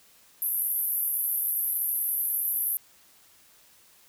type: band-pass noise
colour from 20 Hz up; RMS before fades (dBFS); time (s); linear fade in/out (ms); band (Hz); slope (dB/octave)
white; -28; 0.42-2.77; 0; 11000 to 13000; 96
effects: white hiss -58 dBFS RMS until 4.08 s